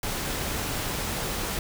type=noise; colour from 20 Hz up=pink; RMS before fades=-30 dBFS; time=0.03-1.59 s; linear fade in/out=2 ms; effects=none